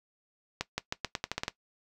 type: accelerating click train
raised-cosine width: 0.2 ms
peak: -13 dBFS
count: 10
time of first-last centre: 0.61-1.481 s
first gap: 170 ms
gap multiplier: 0.85
effects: noise-tail reverb RT60 0.1 s tail -17 dB re dry